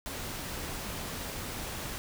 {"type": "noise", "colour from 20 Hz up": "pink", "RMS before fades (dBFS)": -38, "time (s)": [0.06, 1.98], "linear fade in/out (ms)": 0, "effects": []}